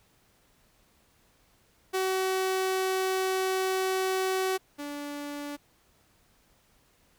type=tone pair in turn; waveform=sawtooth; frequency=377.4 / 289.5 Hz; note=F#4 / D4; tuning=+34 / -25 cents; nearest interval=perfect fourth; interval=459 cents; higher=first; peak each=-22 / -31 dBFS; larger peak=first; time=1.93-4.58 / 4.78-5.57 s; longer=first; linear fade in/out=20 ms; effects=pink hiss -65 dBFS RMS until 7.18 s